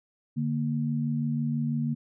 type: tone pair together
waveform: sine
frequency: 146.83 / 232.9 Hz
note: D3 / A#3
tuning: 0 / -1 cents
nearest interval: minor sixth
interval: 799 cents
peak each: -28 dBFS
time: 0.36-1.95 s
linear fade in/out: 20 ms
effects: none